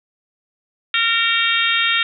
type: harmonic tone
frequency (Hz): 459.9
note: A#4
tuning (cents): -23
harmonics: 3 / 4 / 5 / 6 / 7 / 8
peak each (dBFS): -22 / -22 / -22 / -22 / -22 / -22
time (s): 0.94-2.03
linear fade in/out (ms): 2
effects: none